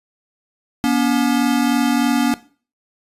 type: tone pair together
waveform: square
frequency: 240.5 / 283.7 Hz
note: B3 / C#4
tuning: -46 / +40 cents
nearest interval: minor third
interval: 286 cents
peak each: -18 dBFS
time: 0.84-2.34 s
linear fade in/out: 0 ms
effects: noise-tail reverb RT60 0.4 s tail -18 dB re dry + resampled to 32000 Hz